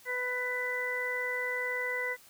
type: harmonic tone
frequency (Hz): 497.6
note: B4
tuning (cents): +13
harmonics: 1 / 2 / 3 / 4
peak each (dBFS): -37 / -42 / -40 / -32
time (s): 0.05-2.17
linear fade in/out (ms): 50
effects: white hiss -57 dBFS RMS until 2.29 s